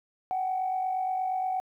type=tone pair together; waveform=sine; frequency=748 / 796.5 Hz; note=F#5 / G5; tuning=+19 / +27 cents; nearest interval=minor second; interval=108 cents; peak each=-26 / -36 dBFS; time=0.31-1.6 s; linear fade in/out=0 ms; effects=tanh soft clip ceiling -21 dBFS + 11-bit